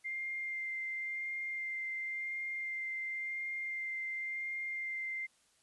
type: tone with vibrato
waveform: sine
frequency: 2100 Hz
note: C7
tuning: 6 cents sharp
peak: -36 dBFS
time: 0.04-5.27 s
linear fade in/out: 20 ms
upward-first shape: sine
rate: 0.94 Hz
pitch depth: 11 cents each way
effects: white hiss -70 dBFS RMS until 5.62 s + resampled to 24000 Hz